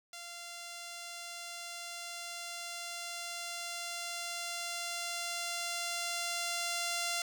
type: tone with level ramp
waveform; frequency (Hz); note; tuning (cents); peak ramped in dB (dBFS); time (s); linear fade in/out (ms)
5% pulse; 691; F5; -19; -33 to -21; 0.13-7.22; 2
effects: none